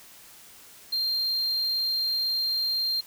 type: tone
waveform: triangle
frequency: 4186 Hz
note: C8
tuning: in tune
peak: -23 dBFS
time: 0.92-3.01 s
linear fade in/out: 10 ms
effects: white hiss -50 dBFS RMS until 3.06 s